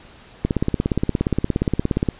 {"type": "click train", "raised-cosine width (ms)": 3, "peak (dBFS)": -5, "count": 29, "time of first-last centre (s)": [0.45, 2.087], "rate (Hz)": 17.1, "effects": ["pink hiss -46 dBFS RMS until 2.19 s", "resampled to 8000 Hz"]}